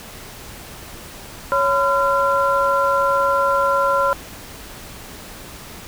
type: tone cluster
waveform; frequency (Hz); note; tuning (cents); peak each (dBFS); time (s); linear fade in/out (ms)
sine; 555 / 1015 / 1374; C#5 / B5 / F6; +2 / +47 / -29; -19; 1.52-4.13; 0
effects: pink hiss -37 dBFS RMS until 5.87 s